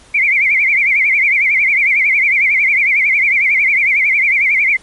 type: tone with vibrato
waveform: sine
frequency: 2214 Hz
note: C#7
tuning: 3 cents flat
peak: -9 dBFS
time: 0.14-4.77 s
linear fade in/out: 10 ms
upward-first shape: triangle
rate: 11 Hz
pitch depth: 170 cents each way
effects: pink hiss -44 dBFS RMS until 4.82 s + MP3 48 kbps